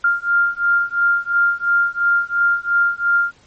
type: beating tone pair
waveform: sine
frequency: 1396.9 / 1399.8 Hz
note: F6 / F6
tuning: 0 / +4 cents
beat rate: 2.9 Hz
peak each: -17 dBFS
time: 0.04-3.32 s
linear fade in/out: 5 ms
effects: pink hiss -52 dBFS RMS until 3.46 s + MP3 32 kbps